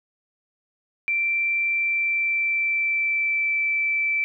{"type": "tone with pitch glide", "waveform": "sine", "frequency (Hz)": [2349, 2325], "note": ["D7", "D7"], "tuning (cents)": [0, -18], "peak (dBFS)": -20, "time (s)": [1.08, 4.24], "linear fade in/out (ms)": 0, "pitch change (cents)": -18, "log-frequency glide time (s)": [1.7, 3.57], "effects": []}